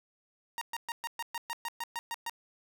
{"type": "tone bursts", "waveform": "sawtooth", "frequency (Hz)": 932.3, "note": "A#5", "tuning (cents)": 0, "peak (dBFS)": -30, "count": 12, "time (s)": [0.58, 2.296], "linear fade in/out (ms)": 0, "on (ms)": 33, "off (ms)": 120, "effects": []}